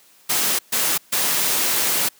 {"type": "noise bursts at uneven times", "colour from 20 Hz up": "white", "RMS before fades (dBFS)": -20, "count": 3, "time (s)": [[0.29, 0.59], [0.72, 0.98], [1.12, 2.09]], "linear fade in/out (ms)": 10, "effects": ["white hiss -53 dBFS RMS until 2.19 s", "high-pass 150 Hz 12 dB/octave"]}